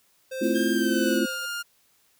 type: tone with tremolo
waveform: square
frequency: 523 Hz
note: C5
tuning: 1 cent flat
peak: -28 dBFS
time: 0.31-1.46 s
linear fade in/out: 10 ms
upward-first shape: triangle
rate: 1.6 Hz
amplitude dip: 95%
type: chord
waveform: sine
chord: F major seventh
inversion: first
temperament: equal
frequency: 220 / 261.6 / 329.6 / 349.2 Hz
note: A3 / C4 / E4 / F4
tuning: 0 / 0 / 0 / 0 cents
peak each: -27 dBFS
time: 0.41-1.26 s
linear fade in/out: 10 ms
type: noise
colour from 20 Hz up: blue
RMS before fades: -43 dBFS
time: 0.43-1.18 s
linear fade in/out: 5 ms
type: tone with pitch glide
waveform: sawtooth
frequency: 1600 to 1409.1 Hz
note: G6 to F6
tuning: +35 to +15 cents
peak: -26 dBFS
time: 0.54-1.63 s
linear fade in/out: 20 ms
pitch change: -220 cents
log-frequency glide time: 0.72-1.32 s
effects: white hiss -64 dBFS RMS until 2.19 s